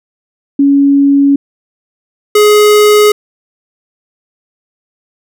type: tone pair in turn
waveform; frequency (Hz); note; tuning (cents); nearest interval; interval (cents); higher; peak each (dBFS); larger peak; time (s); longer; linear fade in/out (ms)
sine / square; 280 / 419.5; C#4 / G#4; +18 / +17; perfect fifth; 699; second; -4; neither; 0.59-1.36 / 2.35-3.12; neither; 5
effects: none